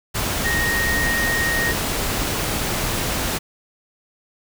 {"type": "tone in noise", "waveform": "sine", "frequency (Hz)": 1864.7, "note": "A#6", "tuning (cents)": 0, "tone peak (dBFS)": -20, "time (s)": [0.44, 1.73], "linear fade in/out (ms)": 20, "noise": "pink", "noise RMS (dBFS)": -23, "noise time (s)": [0.14, 3.39], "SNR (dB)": 0, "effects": []}